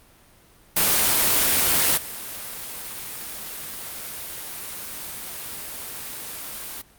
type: noise with level steps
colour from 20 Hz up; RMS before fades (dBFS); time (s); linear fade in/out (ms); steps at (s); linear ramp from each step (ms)
white; -19 / -34; 0.76-6.82; 10; 1.96; 20
effects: pink hiss -54 dBFS RMS until 6.98 s + Opus 32 kbps